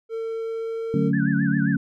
triangle tone with pitch glide, 451.5 to 454.6 Hz, A4 to A#4, +45 to -43 cents, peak -24 dBFS, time 0.09-1.12 s, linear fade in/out 50 ms, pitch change +12 cents, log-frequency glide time 0.39-1 s
sine chord, D major seventh, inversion none, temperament equal, 146.83 / 185 / 220 / 277.2 Hz, D3 / F#3 / A3 / C#4, 0 / 0 / 0 / 0 cents, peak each -24 dBFS, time 0.94-1.77 s, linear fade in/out 2 ms
sine tone with vibrato, 1609 Hz, G6, 45 cents sharp, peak -29 dBFS, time 1.13-1.76 s, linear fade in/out 5 ms, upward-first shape sine, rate 7.5 Hz, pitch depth 160 cents each way
effects none

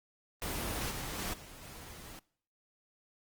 pink noise with level steps, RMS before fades -36 / -40 / -37 / -51 / -49 dBFS, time 0.42-2.19 s, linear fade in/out 0 ms, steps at 0.9 / 1.18 / 1.33 / 1.62 s, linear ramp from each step 10 ms, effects noise-tail reverb RT60 0.6 s tail -23 dB re dry + Opus 24 kbps

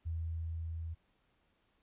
sine tone with level ramp, 82 Hz, E2, 9 cents flat, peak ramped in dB -34 to -38 dBFS, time 0.05-0.95 s, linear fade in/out 20 ms, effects pink hiss -75 dBFS RMS until 1.82 s + resampled to 8000 Hz

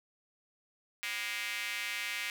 square tone with high-pass filter, 110 Hz, A2, in tune, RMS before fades -37 dBFS, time 1.03-2.3 s, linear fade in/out 0 ms, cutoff 2200 Hz, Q 3, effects none

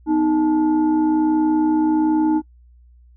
sine tone with frequency modulation, 311.1 Hz, D#4, in tune, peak -14 dBFS, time 0.06-2.42 s, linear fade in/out 50 ms, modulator 561 Hz, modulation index 0.55, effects noise-tail reverb RT60 0.1 s tail -26 dB re dry + added 60 Hz sine -46 dBFS peak until 3.16 s

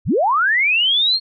sine linear sweep, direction up, 38.89 to 4319 Hz, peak -13 dBFS, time 0.05-1.2 s, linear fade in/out 50 ms, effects none

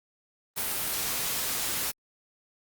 white noise, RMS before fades -30 dBFS, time 0.56-1.92 s, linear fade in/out 20 ms, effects Opus 32 kbps

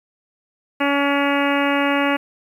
harmonic tone, 282.5 Hz, C#4, 33 cents sharp, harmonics 1 / 2 / 3 / 4 / 5 / 6 / 7 / 8 / 9 / 10, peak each -20 / -23 / -25 / -26 / -27 / -28 / -28 / -29 / -30 / -30 dBFS, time 0.8-2.17 s, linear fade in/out 10 ms, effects 8-bit

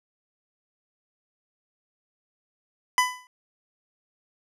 25% pulse tone with exponential decay, 1000 Hz, B5, 21 cents sharp, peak -11 dBFS, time 2.98-3.27 s, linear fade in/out 1 ms, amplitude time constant 61 ms, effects low-pass 12000 Hz 12 dB/octave

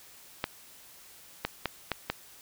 clicks, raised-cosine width 0.3 ms, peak -12 dBFS, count 5, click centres 0.441 / 1.45 / 1.657 / 1.917 / 2.1 s, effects white hiss -53 dBFS RMS until 2.41 s

